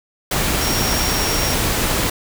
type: tone in noise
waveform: sine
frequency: 5588 Hz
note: F8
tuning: in tune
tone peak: -24 dBFS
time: 0.61-1.54 s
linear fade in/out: 5 ms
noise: pink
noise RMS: -19 dBFS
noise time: 0.31-2.1 s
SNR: -8 dB
effects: none